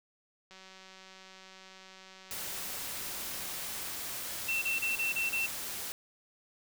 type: click train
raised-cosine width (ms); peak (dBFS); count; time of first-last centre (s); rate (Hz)
0.2; -35; 639; 0.51-3.886; 189
type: noise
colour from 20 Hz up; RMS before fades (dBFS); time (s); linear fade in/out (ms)
white; -39; 2.31-5.92; 0
type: tone bursts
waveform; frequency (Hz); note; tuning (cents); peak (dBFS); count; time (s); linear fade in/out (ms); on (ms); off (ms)
sine; 2691; E7; +35; -29; 6; 4.48-5.465; 10; 140; 29
effects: none